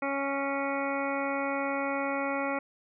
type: harmonic tone with a mistuned harmonic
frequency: 277.1 Hz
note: C#4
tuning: 1 cent flat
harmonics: 1 / 2 / 3 / 4 / 5 / 7 / 8 / 9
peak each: -34 / -33 / -36 / -38 / -37 / -40 / -39 / -43 dBFS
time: 0.02-2.59 s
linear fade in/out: 5 ms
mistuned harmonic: 9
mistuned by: -24 cents
effects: none